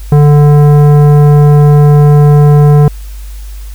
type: tone with tanh clipping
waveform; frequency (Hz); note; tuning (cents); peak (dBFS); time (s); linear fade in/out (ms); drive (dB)
triangle; 146.83; D3; 0; -3; 0.12-2.88; 2; 18
effects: added 50 Hz sine -21 dBFS peak until 3.74 s + white hiss -38 dBFS RMS until 3.74 s